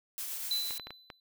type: noise with tremolo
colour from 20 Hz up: blue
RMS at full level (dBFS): -37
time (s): 0.18-0.78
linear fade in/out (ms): 0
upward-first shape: triangle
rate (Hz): 8.3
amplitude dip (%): 30
type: tone with exponential decay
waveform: triangle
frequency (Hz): 4008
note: B7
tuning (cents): +25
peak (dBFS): -26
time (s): 0.51-1.2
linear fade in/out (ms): 2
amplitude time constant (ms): 150
type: clicks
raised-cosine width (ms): 0.3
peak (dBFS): -26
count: 5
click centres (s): 0.708 / 0.797 / 0.87 / 0.906 / 1.102
effects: none